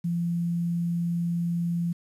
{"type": "tone with quantisation", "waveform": "sine", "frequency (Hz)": 171.1, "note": "F3", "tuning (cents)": -35, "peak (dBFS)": -24, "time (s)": [0.04, 1.93], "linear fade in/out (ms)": 10, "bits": 9, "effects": ["resampled to 32000 Hz"]}